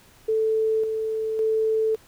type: tone with tremolo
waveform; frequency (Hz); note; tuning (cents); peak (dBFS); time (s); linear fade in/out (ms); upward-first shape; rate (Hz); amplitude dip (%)
sine; 440; A4; 0; -19; 0.28-1.96; 10; square; 0.9; 40
effects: pink hiss -54 dBFS RMS until 2.07 s